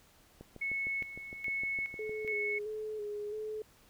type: click train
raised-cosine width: 2 ms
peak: -34 dBFS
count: 13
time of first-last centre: 0.41-2.248 s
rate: 6.53 Hz
type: tone with tremolo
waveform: sine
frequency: 2200 Hz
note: C#7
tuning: 14 cents flat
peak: -32 dBFS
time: 0.61-2.59 s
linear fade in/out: 10 ms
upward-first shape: square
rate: 1.2 Hz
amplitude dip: 70%
type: tone with vibrato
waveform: sine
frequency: 423.1 Hz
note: G#4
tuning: 32 cents sharp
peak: -36 dBFS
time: 1.99-3.62 s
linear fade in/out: 2 ms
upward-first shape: square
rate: 1.5 Hz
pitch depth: 30 cents each way
effects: pink hiss -63 dBFS RMS until 3.89 s